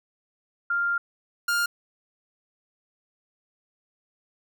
sine / 45% pulse tone pair in turn, 1396.9 / 1406.6 Hz, F6 / F6, 0 / +12 cents, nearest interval unison, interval 12 cents, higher second, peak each -22 dBFS, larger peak neither, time 0.7-0.98 / 1.48-1.66 s, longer first, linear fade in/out 5 ms, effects none

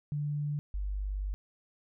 sine tone pair in turn, 146.9 / 49.38 Hz, D3 / G1, +1 / +13 cents, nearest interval octave + perfect fifth, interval 1888 cents, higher first, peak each -30 / -31 dBFS, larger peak first, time 0.12-0.59 / 0.74-1.34 s, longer second, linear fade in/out 0 ms, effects none

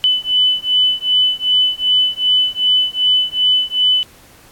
sine beating tone pair, 3000 / 3002.6 Hz, F#7 / F#7, +23 / +25 cents, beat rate 2.6 Hz, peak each -15 dBFS, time 0.04-4.03 s, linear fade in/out 0 ms, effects pink hiss -45 dBFS RMS until 4.51 s + AAC 64 kbps

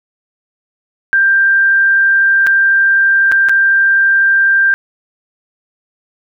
sine tone with dropouts, 1583 Hz, G6, 17 cents sharp, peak -7 dBFS, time 1.13-4.74 s, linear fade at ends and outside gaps 0 ms, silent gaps 2.466-2.47 / 3.316-3.321 / 3.487-3.494 s, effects none

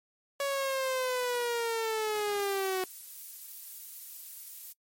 sawtooth linear sweep, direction down, 562 to 369.5 Hz, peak -25 dBFS, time 0.4-2.84 s, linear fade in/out 2 ms
violet noise, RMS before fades -43 dBFS, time 2.39-4.73 s, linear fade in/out 10 ms
effects noise-tail reverb RT60 0.1 s tail -24 dB re dry + MP3 64 kbps

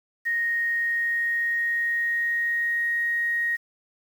sine tone with pitch glide, 1864.7 to 1875.5 Hz, A#6 to A#6, 0 to +10 cents, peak -22 dBFS, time 0.25-3.57 s, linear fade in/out 20 ms, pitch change +10 cents, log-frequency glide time 0.71-3.04 s, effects 8-bit

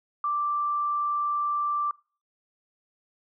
sine tone, 1174.7 Hz, D6, in tune, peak -24 dBFS, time 0.24-1.91 s, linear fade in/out 2 ms, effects noise-tail reverb RT60 0.4 s tail -24 dB re dry

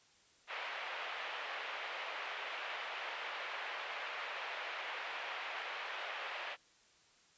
white band-pass noise, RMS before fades -43 dBFS, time 0.47-6.57 s, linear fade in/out 50 ms, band 530 to 2800 Hz, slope 24 dB/octave, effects white hiss -67 dBFS RMS until 7.37 s + resampled to 16000 Hz

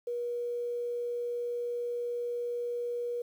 sine tone, 480.5 Hz, B4, 48 cents flat, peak -31 dBFS, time 0.07-3.22 s, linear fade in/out 5 ms, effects 10-bit

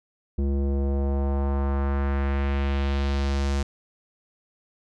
square tone with low-pass filter sweep, 69.3 Hz, C#2, in tune, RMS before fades -24 dBFS, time 0.38-3.63 s, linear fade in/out 5 ms, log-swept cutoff 330 to 7000 Hz, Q 1.4, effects none

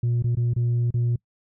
sine tone with dropouts, 119.5 Hz, A#2, 43 cents sharp, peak -17 dBFS, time 0.03-1.16 s, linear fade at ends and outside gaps 5 ms, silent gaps 0.224-0.241 / 0.352-0.37 / 0.536-0.562 / 0.906-0.941 s, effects noise-tail reverb RT60 0.1 s tail -25 dB re dry + tanh soft clip ceiling -18 dBFS

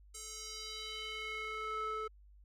square tone with band-pass filter sweep, 434.8 Hz, A4, 21 cents flat, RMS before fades -42 dBFS, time 0.14-2.08 s, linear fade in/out 10 ms, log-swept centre 7900 to 1000 Hz, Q 2.5, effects added 50 Hz sine -57 dBFS peak until 2.44 s

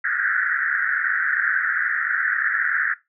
pink band-pass noise, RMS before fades -22 dBFS, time 0.04-2.94 s, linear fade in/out 5 ms, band 1400 to 1900 Hz, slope 96 dB/octave, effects noise-tail reverb RT60 0.2 s tail -18 dB re dry

